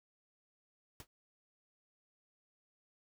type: noise with exponential decay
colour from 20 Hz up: pink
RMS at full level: -45 dBFS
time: 1-1.07 s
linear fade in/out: 1 ms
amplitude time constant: 15 ms
effects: none